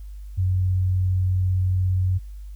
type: tone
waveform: sine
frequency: 92.6 Hz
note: F#2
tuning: 2 cents sharp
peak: -18 dBFS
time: 0.37-2.19 s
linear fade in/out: 20 ms
effects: added 50 Hz sine -34 dBFS peak until 2.55 s + white hiss -62 dBFS RMS until 2.55 s